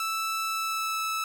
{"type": "tone with pitch glide", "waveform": "sawtooth", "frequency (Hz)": [1318.5, 1309.4], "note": ["E6", "E6"], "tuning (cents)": [0, -12], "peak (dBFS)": -24, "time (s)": [0, 1.24], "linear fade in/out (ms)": 2, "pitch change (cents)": -12, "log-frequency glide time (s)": [0.43, 1.05], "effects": []}